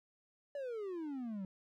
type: exponential sweep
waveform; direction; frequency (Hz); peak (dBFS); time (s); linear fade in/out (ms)
triangle; down; 585 to 185; -37; 0.55-1.45; 2
effects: none